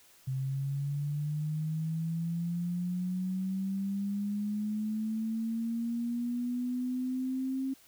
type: linear sweep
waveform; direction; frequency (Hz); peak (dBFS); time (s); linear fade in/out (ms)
sine; up; 130.81 to 267.4; -30; 0.27-7.74; 10
effects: white hiss -60 dBFS RMS until 7.87 s